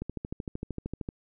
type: click train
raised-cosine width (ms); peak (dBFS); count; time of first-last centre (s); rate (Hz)
3; -21; 15; 0.02-1.089; 13.1
effects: none